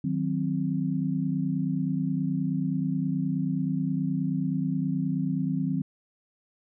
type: chord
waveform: sine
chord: C diminished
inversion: first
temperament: equal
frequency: 155.56 / 185 / 261.6 Hz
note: Eb3 / Gb3 / C4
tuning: 0 / 0 / 0 cents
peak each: -29 dBFS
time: 0.04-5.82 s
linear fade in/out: 5 ms
effects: none